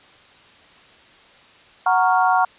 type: chord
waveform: sine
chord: Gb major seventh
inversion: none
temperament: equal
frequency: 740 / 932.3 / 1108.7 / 1396.9 Hz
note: Gb5 / Bb5 / Db6 / F6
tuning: 0 / 0 / 0 / 0 cents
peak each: -17 / -20 / -21 / -22 dBFS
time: 1.86-2.45 s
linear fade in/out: 5 ms
effects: white hiss -49 dBFS RMS until 2.58 s + resampled to 8000 Hz